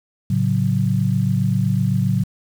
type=chord; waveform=sine; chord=F# minor; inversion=first; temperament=just; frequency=111 / 138.75 / 185 Hz; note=A2 / C#3 / F#3; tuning=+16 / +2 / 0 cents; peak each=-20 dBFS; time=0.3-2.24 s; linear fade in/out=5 ms; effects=7-bit